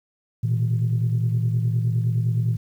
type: tone cluster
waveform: sine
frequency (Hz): 115.6 / 125.3 / 161.3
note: A#2 / B2 / E3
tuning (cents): -14 / +25 / -37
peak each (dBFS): -19 / -27 / -26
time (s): 0.43-2.57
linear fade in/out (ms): 10
effects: tanh soft clip ceiling -13 dBFS + 9-bit